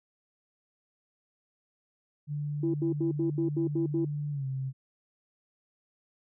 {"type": "tone with pitch glide", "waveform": "sine", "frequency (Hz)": [146.83, 133.1], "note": ["D3", "C3"], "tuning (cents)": [0, 30], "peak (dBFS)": -30, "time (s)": [2.27, 4.73], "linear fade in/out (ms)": 50, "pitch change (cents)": -170, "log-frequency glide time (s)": [4.31, 4.46]}
{"type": "tone bursts", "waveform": "sine", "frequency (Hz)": 332.9, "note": "E4", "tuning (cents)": 17, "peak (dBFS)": -25, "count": 8, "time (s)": [2.63, 4.049], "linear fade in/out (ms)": 5, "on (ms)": 110, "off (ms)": 77}
{"effects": ["tanh soft clip ceiling -18 dBFS"]}